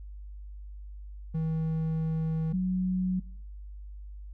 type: tone pair in turn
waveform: triangle / sine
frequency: 160 / 184.4 Hz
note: D#3 / F#3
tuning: +49 / -6 cents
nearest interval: major second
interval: 245 cents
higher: second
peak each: -25 dBFS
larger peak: neither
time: 1.34-2.53 / 2.53-3.2 s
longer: first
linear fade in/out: 10 ms
effects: noise-tail reverb RT60 0.6 s tail -23 dB re dry + added 50 Hz sine -40 dBFS peak until 4.33 s